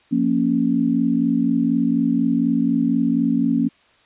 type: chord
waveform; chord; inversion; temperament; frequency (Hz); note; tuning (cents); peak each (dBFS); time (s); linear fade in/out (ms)
sine; Bb minor; second; equal; 174.61 / 233.1 / 277.2; F3 / Bb3 / Db4; 0 / 0 / 0; -24 / -19 / -19; 0.11-3.69; 20
effects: white hiss -56 dBFS RMS until 4.05 s + resampled to 8000 Hz